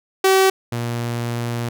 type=tone pair in turn; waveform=sawtooth; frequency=382.3 / 118.66 Hz; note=G4 / A#2; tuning=-43 / +31 cents; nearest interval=octave + minor sixth; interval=2026 cents; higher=first; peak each=-8 / -18 dBFS; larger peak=first; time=0.24-0.5 / 0.72-1.69 s; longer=second; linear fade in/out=5 ms; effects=none